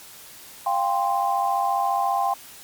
sine chord, F suspended second, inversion none, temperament equal with one note detuned, 698.5 / 793.1 / 1046.5 Hz, F5 / G5 / C6, 0 / +20 / 0 cents, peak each -26 / -22 / -25 dBFS, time 0.66-2.34 s, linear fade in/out 5 ms, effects white hiss -44 dBFS RMS until 2.63 s + MP3 96 kbps

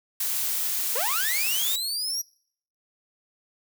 blue noise, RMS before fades -27 dBFS, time 0.2-1.76 s, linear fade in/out 5 ms
sawtooth linear sweep, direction up, 421 to 5800 Hz, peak -24 dBFS, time 0.95-2.22 s, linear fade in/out 10 ms
effects noise-tail reverb RT60 0.6 s tail -25 dB re dry

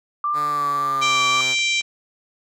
sine tone with vibrato, 1174 Hz, D6, 1 cent flat, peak -19 dBFS, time 0.24-1.41 s, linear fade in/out 2 ms, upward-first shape triangle, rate 1.7 Hz, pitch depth 36 cents each way
5% pulse tone with pitch glide, 147.2 to 130.38 Hz, D3 to C3, +4 to -6 cents, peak -20 dBFS, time 0.33-1.56 s, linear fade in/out 50 ms, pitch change -210 cents, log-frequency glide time 0.5-1.35 s
harmonic tone, 784 Hz, G5, in tune, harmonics 3 / 4 / 5 / 6 / 7 / 8 / 9 / 10, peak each -20 / -26 / -25 / -38 / -33 / -32 / -33 / -39 dBFS, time 1.01-1.82 s, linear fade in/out 20 ms
click train, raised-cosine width 0.3 ms, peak -25 dBFS, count 4, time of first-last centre 1.15-1.811 s, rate 4.54 Hz
effects none

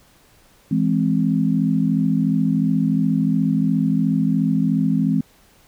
sine chord, E augmented, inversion none, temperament equal, 164.81 / 207.7 / 261.6 Hz, E3 / G#3 / B#3, 0 / 0 / 0 cents, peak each -20 dBFS, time 0.71-5.21 s, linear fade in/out 5 ms, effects pink hiss -54 dBFS RMS until 5.67 s

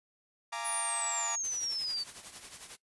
sawtooth chord, Bb dominant seventh, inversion second, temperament equal with one note detuned, 685.3 / 830.6 / 932.3 / 1174.7 Hz, F5 / Ab5 / Bb5 / D6, -33 / 0 / 0 / 0 cents, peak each -40 / -40 / -35 / -37 dBFS, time 0.52-1.36 s, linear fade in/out 10 ms
sine exponential sweep, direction down, 9956 to 4517 Hz, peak -32 dBFS, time 0.64-2.04 s, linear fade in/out 20 ms
white noise with tremolo, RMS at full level -44 dBFS, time 1.43-2.77 s, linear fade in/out 20 ms, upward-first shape triangle, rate 11 Hz, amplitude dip 70%
effects noise-tail reverb RT60 0.1 s tail -19 dB re dry + resampled to 24000 Hz

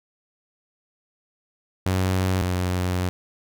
sawtooth tone pair in turn, 93.4 / 90.74 Hz, F#2 / F#2, +17 / -33 cents, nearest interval minor second, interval 50 cents, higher first, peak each -16 / -18 dBFS, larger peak first, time 1.86-2.42 / 2.42-3.09 s, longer second, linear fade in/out 0 ms, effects none

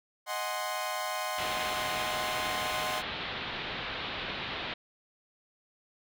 sawtooth chord, Ab dominant seventh, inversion second, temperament equal, 622.3 / 740 / 830.6 / 1046.5 Hz, Eb5 / Gb5 / Ab5 / C6, 0 / 0 / 0 / 0 cents, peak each -34 / -33 / -38 / -32 dBFS, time 0.26-3.03 s, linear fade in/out 50 ms
white low-pass noise, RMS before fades -37 dBFS, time 1.38-4.74 s, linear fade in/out 5 ms, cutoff 3900 Hz, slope 48 dB/octave
effects none

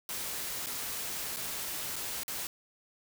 white noise with dropouts, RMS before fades -37 dBFS, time 0.09-2.47 s, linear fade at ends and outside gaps 1 ms, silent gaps 0.661-0.668 / 1.362-1.368 / 1.958-1.963 / 2.234-2.28 s, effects none

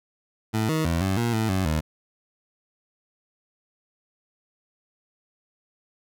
20% pulse tone with pitch steps, 109.8 / 158.1 / 83.6 / 95.5 / 117.9 / 110.5 / 94.6 / 78.1 Hz, A2 / D#3 / E2 / G2 / A#2 / A2 / F#2 / D#2, -3 / +28 / +25 / -45 / +20 / +8 / +39 / +7 cents, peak -17 dBFS, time 0.53-1.81 s, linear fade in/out 20 ms, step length 160 ms, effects none

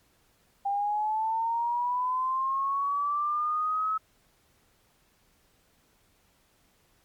sine linear sweep, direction up, 793 to 1294 Hz, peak -25 dBFS, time 0.65-3.98 s, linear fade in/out 10 ms, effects pink hiss -66 dBFS RMS until 7.04 s + MP3 96 kbps

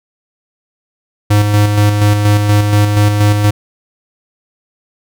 square tone with tremolo, 103.83 Hz, G#2, in tune, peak -7 dBFS, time 1.3-3.51 s, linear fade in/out 10 ms, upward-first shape square, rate 4.2 Hz, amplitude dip 40%, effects none

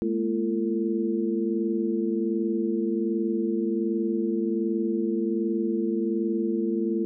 sine tone cluster, 212.9 / 234.2 / 340.3 / 449.8 Hz, G#3 / A#3 / F4 / A4, +43 / +8 / -45 / +38 cents, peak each -28 / -31 / -26 / -33 dBFS, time 0.02-7.05 s, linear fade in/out 0 ms, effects none

